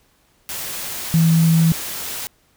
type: tone in noise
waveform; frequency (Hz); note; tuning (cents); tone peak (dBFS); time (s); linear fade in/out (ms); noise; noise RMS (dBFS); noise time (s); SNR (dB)
sine; 163.8; E3; -11; -11; 1.14-1.72; 0; white; -28; 0.49-2.27; +14
effects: pink hiss -59 dBFS RMS until 2.56 s